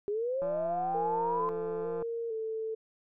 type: linear sweep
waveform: sine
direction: up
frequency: 399.1 to 1035 Hz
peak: -29 dBFS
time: 0.08-1.49 s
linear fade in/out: 0 ms
type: click train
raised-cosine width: 1 ms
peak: -29 dBFS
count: 277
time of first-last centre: 0.42-2.025 s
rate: 172 Hz
type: tone with vibrato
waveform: sine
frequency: 452.7 Hz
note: A4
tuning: 49 cents sharp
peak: -32 dBFS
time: 0.94-2.75 s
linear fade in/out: 10 ms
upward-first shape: square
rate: 1.1 Hz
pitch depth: 39 cents each way
effects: none